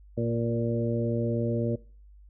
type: harmonic tone with a mistuned harmonic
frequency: 116.54 Hz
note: A#2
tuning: in tune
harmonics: 1 / 2 / 3 / 4 / 5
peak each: -29 / -30 / -33 / -32 / -34 dBFS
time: 0.17-1.76 s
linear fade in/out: 10 ms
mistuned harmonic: 4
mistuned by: +15 cents
effects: noise-tail reverb RT60 0.4 s tail -21 dB re dry + added 50 Hz sine -49 dBFS peak until 2.29 s